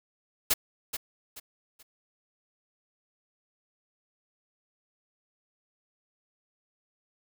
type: noise with echo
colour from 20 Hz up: white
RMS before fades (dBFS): -23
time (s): 0.5-0.54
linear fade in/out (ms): 10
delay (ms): 430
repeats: 3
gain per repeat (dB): -10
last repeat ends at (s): 1.83
effects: none